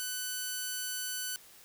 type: tone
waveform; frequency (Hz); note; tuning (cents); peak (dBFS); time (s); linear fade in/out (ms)
5% pulse; 1500; F#6; +23; -23; 0-1.36; 0
effects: white hiss -56 dBFS RMS until 1.64 s